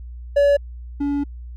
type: tone pair in turn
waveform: triangle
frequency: 570 / 285 Hz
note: C#5 / C#4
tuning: +48 / +48 cents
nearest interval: octave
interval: 1200 cents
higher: first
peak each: -10 / -17 dBFS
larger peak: first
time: 0.36-0.57 / 1-1.24 s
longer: second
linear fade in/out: 10 ms
effects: added 60 Hz sine -32 dBFS peak until 1.56 s